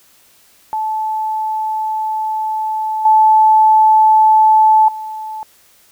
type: tone with level steps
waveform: sine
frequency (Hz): 870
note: A5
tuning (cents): -20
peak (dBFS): -16 / -6 / -23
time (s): 0.73-5.43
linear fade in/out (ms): 0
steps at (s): 3.05 / 4.88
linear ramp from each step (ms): 5
effects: white hiss -50 dBFS RMS until 5.91 s